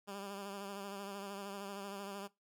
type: tone with vibrato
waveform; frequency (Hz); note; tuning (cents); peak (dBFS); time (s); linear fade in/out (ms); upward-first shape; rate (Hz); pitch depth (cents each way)
10% pulse; 198.8; G3; +25; -35; 0.07-2.28; 20; sine; 13; 41
effects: noise-tail reverb RT60 0.2 s tail -20 dB re dry